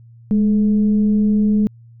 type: tone with frequency modulation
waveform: sine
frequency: 209.2 Hz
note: G#3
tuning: 13 cents sharp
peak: -12 dBFS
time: 0.31-1.67 s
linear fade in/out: 0 ms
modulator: 226 Hz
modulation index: 0.26
effects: added 116 Hz sine -41 dBFS peak until 2 s